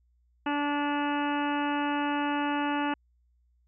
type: harmonic tone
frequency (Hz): 290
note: D4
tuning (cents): -22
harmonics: 1 / 2 / 3 / 4 / 5 / 6 / 7 / 8 / 9 / 10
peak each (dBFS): -29 / -39 / -31 / -38 / -37 / -40 / -46 / -49 / -40 / -43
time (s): 0.46-2.94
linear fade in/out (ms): 5
effects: added 60 Hz sine -64 dBFS peak until 3.67 s